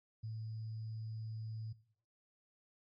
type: tone with sample-and-hold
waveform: sine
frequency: 110.4 Hz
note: A2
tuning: 6 cents sharp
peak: -40 dBFS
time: 0.23-1.73 s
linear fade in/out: 10 ms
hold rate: 4900 Hz
effects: noise-tail reverb RT60 0.6 s tail -19 dB re dry + MP3 32 kbps